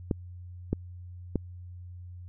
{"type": "clicks", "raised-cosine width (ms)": 3, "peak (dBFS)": -13, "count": 3, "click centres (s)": [0.112, 0.73, 1.357], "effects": ["added 89 Hz sine -41 dBFS peak until 2.28 s"]}